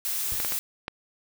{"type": "noise", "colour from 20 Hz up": "blue", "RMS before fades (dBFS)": -29, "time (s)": [0.05, 0.59], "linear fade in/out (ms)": 0}
{"type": "noise with exponential decay", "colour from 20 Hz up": "brown", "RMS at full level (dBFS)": -33, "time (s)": [0.32, 0.47], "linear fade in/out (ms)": 1, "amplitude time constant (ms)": 31}
{"type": "clicks", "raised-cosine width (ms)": 0.3, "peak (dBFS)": -15, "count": 4, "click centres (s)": [0.401, 0.448, 0.522, 0.881]}
{"effects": []}